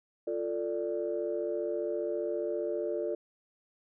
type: chord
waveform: sine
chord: D minor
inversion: first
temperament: equal with one note detuned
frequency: 349.2 / 444.1 / 587.3 Hz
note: F4 / A4 / D5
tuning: 0 / +16 / 0 cents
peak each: -34 dBFS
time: 0.27-3.15 s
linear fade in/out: 5 ms
effects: tanh soft clip ceiling -21 dBFS